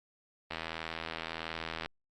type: click train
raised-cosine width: 0.3 ms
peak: -20 dBFS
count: 111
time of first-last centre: 0.51-1.86 s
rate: 81.5 Hz
effects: Opus 24 kbps